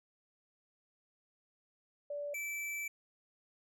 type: tone pair in turn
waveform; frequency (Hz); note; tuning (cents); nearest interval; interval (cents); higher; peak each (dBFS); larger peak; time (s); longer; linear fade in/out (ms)
sine / square; 580 / 2320; D5 / D7; -22 / -22; 2 octaves; 2400; second; -37 / -38; first; 2.1-2.34 / 2.34-2.88; second; 5
effects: none